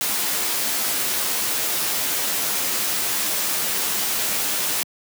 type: noise with comb filter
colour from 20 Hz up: white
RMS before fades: -23 dBFS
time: 0.01-4.83 s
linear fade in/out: 0 ms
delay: 12 ms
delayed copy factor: -0.5
effects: high-pass 150 Hz 12 dB/octave